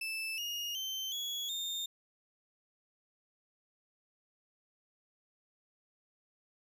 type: tone with pitch steps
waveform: 35% pulse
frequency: 2637 / 2859 / 3100 / 3361 / 3644 Hz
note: E7 / F7 / G7 / G#7 / A#7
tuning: 0 / +40 / -20 / +20 / -40 cents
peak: -34 dBFS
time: 0.01-1.86 s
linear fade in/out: 5 ms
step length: 370 ms
effects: none